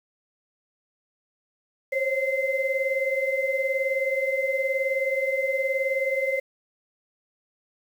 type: tone cluster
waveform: sine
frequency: 527 / 546 / 2070 Hz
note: C5 / C#5 / C7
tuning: +12 / -26 / -19 cents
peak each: -27 dBFS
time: 1.92-6.4 s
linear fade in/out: 10 ms
effects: 8-bit